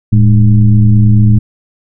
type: tone with frequency modulation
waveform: sine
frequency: 110 Hz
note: A2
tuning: in tune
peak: -3 dBFS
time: 0.12-1.39 s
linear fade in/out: 10 ms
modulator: 95.5 Hz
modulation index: 0.86
effects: none